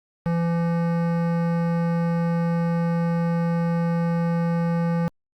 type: tone with hard clipping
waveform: sine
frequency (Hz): 169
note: E3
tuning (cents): +43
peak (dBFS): -22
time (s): 0.26-5.08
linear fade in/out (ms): 0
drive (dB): 16
effects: Opus 48 kbps